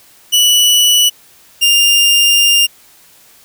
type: tone pair in turn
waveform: sawtooth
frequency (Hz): 2953 / 2802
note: F#7 / F7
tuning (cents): -4 / +5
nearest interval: minor second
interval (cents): 91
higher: first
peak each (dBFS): -4 / -4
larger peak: neither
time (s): 0.32-1.1 / 1.61-2.67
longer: second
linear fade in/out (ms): 20
effects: white hiss -45 dBFS RMS until 3.44 s